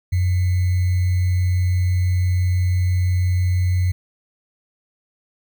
sine tone with sample-and-hold, 90.6 Hz, F#2, 36 cents flat, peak -15 dBFS, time 0.12-3.92 s, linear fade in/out 10 ms, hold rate 2100 Hz, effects none

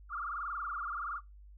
sine tone with frequency modulation, 1282 Hz, E6, 49 cents flat, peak -35 dBFS, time 0.09-1.21 s, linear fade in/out 50 ms, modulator 21.3 Hz, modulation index 6.7, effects noise-tail reverb RT60 0.2 s tail -22 dB re dry + added 50 Hz sine -51 dBFS peak until 1.57 s

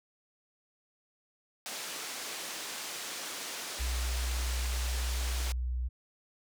white band-pass noise, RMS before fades -40 dBFS, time 1.66-5.52 s, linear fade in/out 0 ms, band 250 to 7500 Hz, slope 12 dB/octave
sine tone, 61.8 Hz, B1, 2 cents sharp, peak -30 dBFS, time 3.79-5.89 s, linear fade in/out 20 ms
effects none

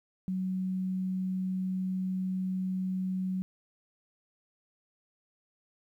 sine tone, 186.6 Hz, F#3, 15 cents sharp, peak -29 dBFS, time 0.28-3.42 s, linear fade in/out 0 ms, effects 11-bit

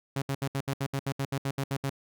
sawtooth tone bursts, 137.3 Hz, C#3, 16 cents flat, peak -24 dBFS, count 14, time 0.16-1.897 s, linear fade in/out 5 ms, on 60 ms, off 69 ms, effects none

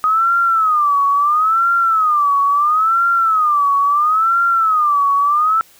sine tone with vibrato, 1244.5 Hz, D#6, in tune, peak -11 dBFS, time 0.04-5.61 s, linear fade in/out 0 ms, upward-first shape sine, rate 0.74 Hz, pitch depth 180 cents each way, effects white hiss -48 dBFS RMS until 5.79 s

